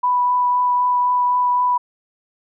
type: tone with vibrato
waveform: sine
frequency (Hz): 987.8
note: B5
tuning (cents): 0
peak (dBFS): -14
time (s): 0.03-1.78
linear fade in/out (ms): 10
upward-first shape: triangle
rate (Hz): 3.9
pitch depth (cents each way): 10
effects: none